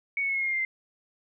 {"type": "tone with pitch steps", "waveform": "sine", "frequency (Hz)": [2231, 2209, 2188, 2166, 2145, 2124, 2103, 2083], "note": ["C#7", "C#7", "C#7", "C#7", "C7", "C7", "C7", "C7"], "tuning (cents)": [11, -7, -23, -41, 42, 25, 8, -8], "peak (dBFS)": -25, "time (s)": [0.17, 0.65], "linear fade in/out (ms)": 2, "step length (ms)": 60, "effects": []}